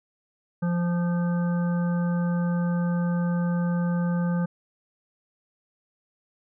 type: harmonic tone with a mistuned harmonic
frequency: 174 Hz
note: F3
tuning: 6 cents flat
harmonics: 1 / 3 / 5 / 7 / 9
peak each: -22 / -35 / -40 / -41 / -41 dBFS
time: 0.62-4.46 s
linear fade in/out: 10 ms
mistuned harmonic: 9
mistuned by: -25 cents
effects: none